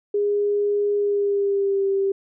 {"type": "tone with pitch glide", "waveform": "sine", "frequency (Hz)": [410, 391.7], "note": ["G#4", "G4"], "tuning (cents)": [-22, -1], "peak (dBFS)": -18, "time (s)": [0.14, 2.12], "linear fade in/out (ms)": 5, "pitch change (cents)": -79, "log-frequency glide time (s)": [0.96, 1.87], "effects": []}